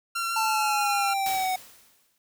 sawtooth tone with vibrato, 1365 Hz, F6, 40 cents flat, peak -23 dBFS, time 0.15-1.14 s, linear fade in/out 10 ms, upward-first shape square, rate 6.4 Hz, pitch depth 9 cents each way
square exponential sweep, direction down, 888 to 740 Hz, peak -25 dBFS, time 0.36-1.56 s, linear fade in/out 5 ms
white noise with exponential decay, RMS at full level -32 dBFS, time 1.26-2.18 s, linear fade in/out 1 ms, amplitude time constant 200 ms
effects none

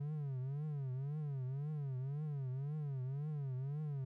triangle tone with vibrato, 140 Hz, C#3, 18 cents sharp, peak -36 dBFS, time 0-4.05 s, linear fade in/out 10 ms, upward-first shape triangle, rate 1.9 Hz, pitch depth 190 cents each way, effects none

